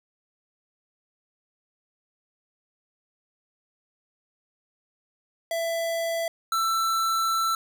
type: tone pair in turn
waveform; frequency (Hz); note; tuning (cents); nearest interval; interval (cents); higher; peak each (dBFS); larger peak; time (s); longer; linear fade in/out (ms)
square; 666 / 1334.3; E5 / E6; +18 / +21; octave; 1203; second; -26 / -23; second; 5.51-6.28 / 6.52-7.55; second; 2
effects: none